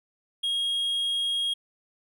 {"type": "tone", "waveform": "triangle", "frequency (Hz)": 3270, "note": "G#7", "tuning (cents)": -28, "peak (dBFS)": -23, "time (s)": [0.43, 1.54], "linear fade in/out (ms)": 10, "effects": []}